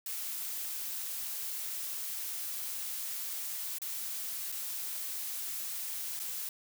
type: noise with dropouts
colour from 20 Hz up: blue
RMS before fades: -38 dBFS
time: 0.06-6.49 s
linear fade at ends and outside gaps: 2 ms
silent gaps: 3.785-3.817 / 4.519-4.523 / 6.193-6.198 s
effects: none